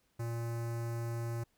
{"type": "tone with notch filter", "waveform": "square", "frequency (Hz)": 116.54, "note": "A#2", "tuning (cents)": 0, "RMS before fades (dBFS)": -37, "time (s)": [0.19, 1.44], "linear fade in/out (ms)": 10, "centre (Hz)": 3300, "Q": 0.8, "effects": ["pink hiss -75 dBFS RMS until 1.57 s"]}